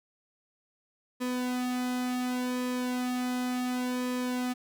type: tone with flanger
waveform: sawtooth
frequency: 250 Hz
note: B3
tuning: 21 cents sharp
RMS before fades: -31 dBFS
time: 1.2-4.54 s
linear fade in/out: 20 ms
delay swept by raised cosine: 1.4 to 2.22 ms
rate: 0.69 Hz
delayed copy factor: -0.8
effects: none